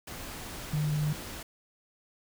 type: tone in noise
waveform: sine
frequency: 150.5 Hz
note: D3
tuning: 43 cents sharp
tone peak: -26 dBFS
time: 0.73-1.13 s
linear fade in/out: 5 ms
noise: pink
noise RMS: -41 dBFS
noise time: 0.07-1.43 s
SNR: +12 dB
effects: none